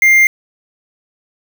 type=tone with quantisation; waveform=triangle; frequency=2100 Hz; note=C7; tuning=6 cents sharp; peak=-4 dBFS; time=0.02-0.27 s; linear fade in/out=2 ms; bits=4; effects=none